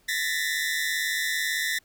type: tone cluster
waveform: sawtooth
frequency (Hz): 1737 / 1835 / 1990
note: A6 / A#6 / B6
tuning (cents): -23 / -28 / +13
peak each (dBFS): -29 / -25 / -26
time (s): 0.08-1.79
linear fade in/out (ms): 10
effects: pink hiss -63 dBFS RMS until 1.84 s